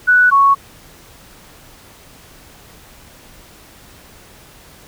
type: tone pair in turn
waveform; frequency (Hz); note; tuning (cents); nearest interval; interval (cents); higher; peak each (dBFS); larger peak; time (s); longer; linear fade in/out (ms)
sine; 1480 / 1108.7; F#6 / C#6; 0 / 0; perfect fourth; 500; first; -7; neither; 0.07-0.31 / 0.31-0.55; neither; 20
effects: pink hiss -43 dBFS RMS until 4.87 s